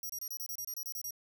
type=tone bursts; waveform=15% pulse; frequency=5700 Hz; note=F8; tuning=34 cents sharp; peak=-32 dBFS; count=12; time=0.03-1.107 s; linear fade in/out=2 ms; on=65 ms; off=27 ms; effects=none